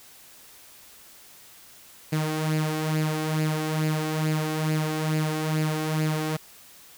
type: tone with flanger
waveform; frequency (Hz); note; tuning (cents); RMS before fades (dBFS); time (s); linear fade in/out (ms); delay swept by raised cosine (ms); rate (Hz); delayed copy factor
sawtooth; 155.56; D#3; 0; -26; 2.12-6.37; 10; 0.42 to 2.72; 2.3; +0.55
effects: white hiss -50 dBFS RMS until 6.97 s